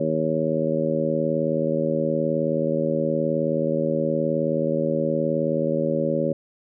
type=harmonic tone; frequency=79 Hz; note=D#2; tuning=27 cents sharp; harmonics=2 / 3 / 4 / 5 / 6 / 7; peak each=-28 / -27 / -29 / -29 / -30 / -24 dBFS; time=0-6.33 s; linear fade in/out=5 ms; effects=none